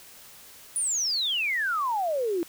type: exponential sweep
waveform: sine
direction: down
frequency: 10000 to 325.9 Hz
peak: -24 dBFS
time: 0.76-2.43 s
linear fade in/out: 0 ms
effects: white hiss -49 dBFS RMS until 2.48 s